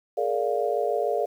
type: chord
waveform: sine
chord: Bb dominant seventh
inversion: third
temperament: just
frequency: 419.5 / 466.2 / 582.7 / 699.2 Hz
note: Ab4 / Bb4 / D5 / F5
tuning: +17 / 0 / -14 / +2 cents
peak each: -28 dBFS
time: 0.17-1.26 s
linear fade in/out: 10 ms
effects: 9-bit